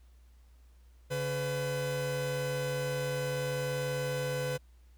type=tone pair together; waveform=45% pulse; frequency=141 / 503.2 Hz; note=C#3 / B4; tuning=+30 / +32 cents; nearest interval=octave + minor seventh; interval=2202 cents; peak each=-35 / -33 dBFS; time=1.1-4.58 s; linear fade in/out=20 ms; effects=added 60 Hz sine -55 dBFS peak until 4.97 s + pink hiss -71 dBFS RMS until 4.97 s